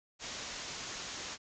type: low-pass noise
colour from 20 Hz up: white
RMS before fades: -43 dBFS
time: 0.19-1.38 s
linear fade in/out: 50 ms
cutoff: 7200 Hz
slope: 96 dB/octave
effects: none